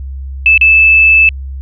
sine tone with dropouts, 2626 Hz, E7, 7 cents flat, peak -3 dBFS, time 0.46-1.29 s, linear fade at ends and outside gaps 1 ms, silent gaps 0.577-0.612 s, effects added 67 Hz sine -20 dBFS peak until 1.61 s

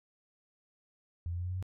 sine tone with pitch steps, 85.4 / 86.94 / 88.51 / 90.11 / 91.74 / 93.4 Hz, F2 / F2 / F2 / F#2 / F#2 / F#2, -38 / -7 / +24 / -45 / -14 / +17 cents, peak -33 dBFS, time 1.26-1.626 s, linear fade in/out 0 ms, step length 61 ms, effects none

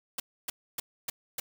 white noise bursts, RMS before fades -33 dBFS, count 5, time 0.18-1.4 s, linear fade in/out 5 ms, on 20 ms, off 280 ms, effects none

